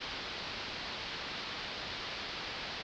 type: low-pass noise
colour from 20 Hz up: white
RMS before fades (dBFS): -41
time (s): 0-2.83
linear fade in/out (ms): 20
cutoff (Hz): 4800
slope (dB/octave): 48
effects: none